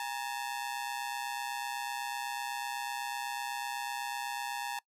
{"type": "ring-modulated tone", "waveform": "sawtooth", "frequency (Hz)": 880, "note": "A5", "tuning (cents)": 0, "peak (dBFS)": -28, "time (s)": [0, 4.79], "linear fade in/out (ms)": 0, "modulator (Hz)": 64, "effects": ["noise-tail reverb RT60 0.1 s tail -23 dB re dry", "resampled to 32000 Hz"]}